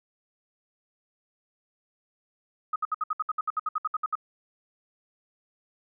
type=tone bursts; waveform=sine; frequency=1258 Hz; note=D#6; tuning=19 cents sharp; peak=-24 dBFS; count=16; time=2.73-4.154 s; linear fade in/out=5 ms; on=29 ms; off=64 ms; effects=none